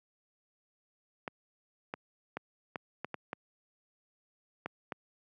clicks, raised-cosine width 0.5 ms, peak -21 dBFS, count 9, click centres 1.278 / 1.939 / 2.37 / 2.758 / 3.046 / 3.143 / 3.331 / 4.66 / 4.922 s, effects high-pass 150 Hz 12 dB/octave

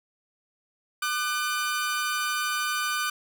sawtooth tone pair together, 1200 / 1503.2 Hz, D6 / F#6, +37 / +27 cents, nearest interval major third, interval 390 cents, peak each -25 dBFS, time 1.02-3.1 s, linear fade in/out 5 ms, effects none

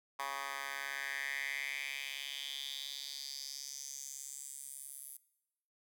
10% pulse tone with high-pass filter sweep, 138.5 Hz, C#3, 1 cent flat, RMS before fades -43 dBFS, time 0.19-5.17 s, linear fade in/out 5 ms, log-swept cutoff 1100 to 11000 Hz, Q 4.1, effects noise-tail reverb RT60 0.9 s tail -20 dB re dry

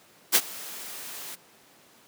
white noise with ADSR envelope, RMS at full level -17 dBFS, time 0.32-1.36 s, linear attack 32 ms, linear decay 54 ms, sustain -22 dB, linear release 19 ms, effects pink hiss -56 dBFS RMS until 2.07 s + high-pass 200 Hz 12 dB/octave

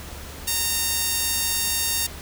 sawtooth tone with high-pass filter, 922 Hz, A#5, 19 cents flat, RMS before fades -24 dBFS, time 0.47-2.07 s, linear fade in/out 10 ms, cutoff 4900 Hz, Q 0.62, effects added 72 Hz sine -39 dBFS peak until 2.21 s + pink hiss -39 dBFS RMS until 2.21 s

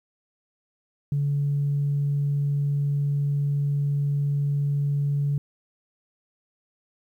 sine tone, 142.9 Hz, D3, 47 cents flat, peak -20 dBFS, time 1.12-5.38 s, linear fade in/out 2 ms, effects tanh soft clip ceiling -17 dBFS + 10-bit

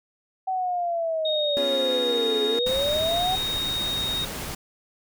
sine linear two-way sweep, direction down then up, 761 to 421.5 to 761 Hz, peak -23 dBFS, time 0.47-3.36 s, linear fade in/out 10 ms, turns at 2.45 s
sine tone, 3729 Hz, A#7, in tune, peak -25 dBFS, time 1.25-4.25 s, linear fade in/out 5 ms
35% pulse chord, C# dominant seventh, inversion third, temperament equal, 246.9 / 277.2 / 349.2 / 415.3 Hz, B3 / C#4 / E#4 / G#4, 0 / 0 / 0 / 0 cents, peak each -33 dBFS, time 1.57-2.59 s, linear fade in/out 0 ms
pink noise, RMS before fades -33 dBFS, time 2.66-4.55 s, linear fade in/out 5 ms
effects none

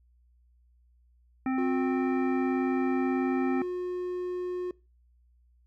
harmonic tone, 261.6 Hz, C4, in tune, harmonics 1 / 3 / 5 / 7 / 9, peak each -26 / -36 / -40 / -43 / -45 dBFS, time 1.46-3.62 s, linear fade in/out 2 ms
triangle tone, 360 Hz, F#4, 47 cents flat, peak -28 dBFS, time 1.58-4.71 s, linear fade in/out 2 ms
effects noise-tail reverb RT60 0.3 s tail -23 dB re dry + added 60 Hz sine -60 dBFS peak until 5.66 s

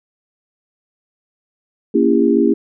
sine chord, A# diminished seventh, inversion none, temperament just, 233.1 / 279.7 / 335.6 / 402.8 Hz, A#3 / C#4 / E4 / G4, 0 / +16 / +31 / +47 cents, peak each -16 dBFS, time 1.94-2.54 s, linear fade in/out 10 ms, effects none

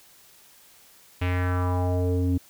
square tone with low-pass filter sweep, 90.1 Hz, F#2, 45 cents flat, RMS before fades -24 dBFS, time 1.21-2.38 s, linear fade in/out 10 ms, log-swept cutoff 2700 to 270 Hz, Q 3, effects white hiss -54 dBFS RMS until 2.49 s

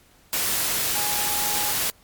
sine tone in noise, 830.6 Hz, G#5, in tune, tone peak -31 dBFS, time 0.95-1.72 s, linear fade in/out 0 ms, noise white, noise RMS -24 dBFS, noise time 0.33-1.9 s, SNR -10 dB, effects pink hiss -56 dBFS RMS until 2.03 s + MP3 96 kbps

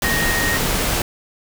sine tone in noise, 1864.7 Hz, A#6, in tune, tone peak -20 dBFS, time 0.04-0.57 s, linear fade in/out 2 ms, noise pink, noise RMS -20 dBFS, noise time 0.02-1.02 s, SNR -3 dB, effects none

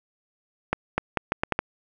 accelerating click train, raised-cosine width 0.5 ms, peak -7 dBFS, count 7, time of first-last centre 0.73-1.59 s, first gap 250 ms, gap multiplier 0.77, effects none

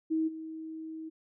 sine tone with level steps, 319 Hz, D#4, 43 cents sharp, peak -26 / -38 dBFS, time 0.1-1.1 s, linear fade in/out 20 ms, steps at 0.27 s, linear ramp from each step 20 ms, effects none

